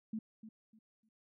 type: tone with echo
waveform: sine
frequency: 220 Hz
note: A3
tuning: in tune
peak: -36 dBFS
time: 0.13-0.19 s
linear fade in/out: 5 ms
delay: 300 ms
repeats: 3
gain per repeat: -12 dB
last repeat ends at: 1.09 s
effects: none